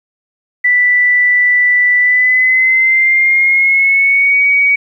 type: tone with pitch glide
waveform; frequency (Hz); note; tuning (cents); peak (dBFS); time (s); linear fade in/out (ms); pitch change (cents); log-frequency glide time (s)
sine; 1975.5 to 2256; B6 to C#7; 0 to +30; -7; 0.64-4.76; 10; +230; 1.99-4.42
effects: 8-bit